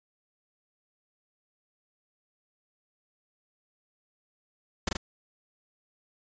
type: noise with echo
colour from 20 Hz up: pink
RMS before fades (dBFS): -27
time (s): 4.87-4.89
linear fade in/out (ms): 5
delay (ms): 40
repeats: 2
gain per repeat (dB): -2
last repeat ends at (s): 4.97
effects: resampled to 16000 Hz